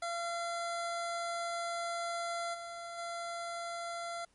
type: tone with level steps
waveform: 25% pulse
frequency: 684 Hz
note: F5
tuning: 36 cents flat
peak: -31 / -38 / -34 dBFS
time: 0.02-4.25 s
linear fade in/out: 5 ms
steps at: 2.53 / 2.97 s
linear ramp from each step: 20 ms
effects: pink hiss -71 dBFS RMS until 4.34 s + MP3 48 kbps